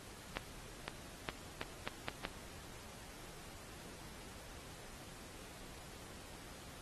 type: accelerating click train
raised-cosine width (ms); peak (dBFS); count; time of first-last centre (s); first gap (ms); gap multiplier
0.3; -21; 7; 0.37-2.252; 510; 0.8
effects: pink hiss -54 dBFS RMS until 6.81 s + AAC 32 kbps